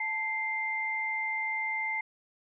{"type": "tone pair together", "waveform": "sine", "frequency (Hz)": [879.2, 2093], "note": ["A5", "C7"], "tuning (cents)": [-2, 0], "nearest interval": "octave + minor third", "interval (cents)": 1502, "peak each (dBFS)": [-36, -30], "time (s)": [0, 2.01], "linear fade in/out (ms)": 5, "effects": []}